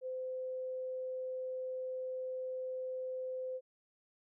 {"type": "tone", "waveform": "sine", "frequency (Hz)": 514, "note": "C5", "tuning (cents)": -31, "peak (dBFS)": -37, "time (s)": [0.01, 3.61], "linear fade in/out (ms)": 50, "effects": []}